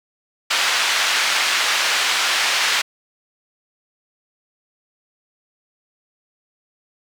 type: band-pass noise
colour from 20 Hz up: pink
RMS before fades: -19 dBFS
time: 0.5-2.82 s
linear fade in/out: 10 ms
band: 1400 to 5200 Hz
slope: 12 dB/octave
effects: none